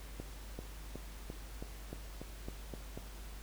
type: accelerating click train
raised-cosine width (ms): 2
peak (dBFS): -29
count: 10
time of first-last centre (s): 0.2-2.976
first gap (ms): 390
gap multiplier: 0.94
effects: added 50 Hz sine -46 dBFS peak until 3.42 s + pink hiss -54 dBFS RMS until 3.42 s